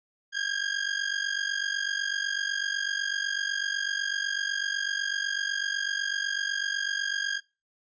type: ring-modulated tone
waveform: sawtooth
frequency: 1620 Hz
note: G#6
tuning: 43 cents flat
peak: -21 dBFS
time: 0.32-7.41 s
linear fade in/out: 50 ms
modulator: 24 Hz
effects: noise-tail reverb RT60 0.3 s tail -24 dB re dry + resampled to 16000 Hz